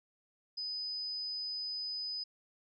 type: tone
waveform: sine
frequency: 5000 Hz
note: D#8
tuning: 8 cents sharp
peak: -36 dBFS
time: 0.57-2.24 s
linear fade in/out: 10 ms
effects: none